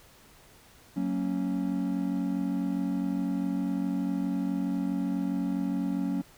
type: chord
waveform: triangle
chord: F# major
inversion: none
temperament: equal with one note detuned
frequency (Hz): 185 / 229.7 / 277.2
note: F#3 / A#3 / C#4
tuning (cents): 0 / -25 / 0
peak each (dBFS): -29 / -32 / -28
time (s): 0.96-6.22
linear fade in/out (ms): 10
effects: pink hiss -56 dBFS RMS until 6.37 s